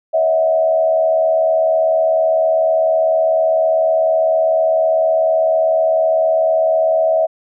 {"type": "tone with frequency modulation", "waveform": "sine", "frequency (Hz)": 645, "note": "E5", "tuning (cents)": -38, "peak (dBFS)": -11, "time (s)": [0.13, 7.27], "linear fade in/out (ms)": 20, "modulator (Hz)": 75.8, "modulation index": 0.61, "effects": []}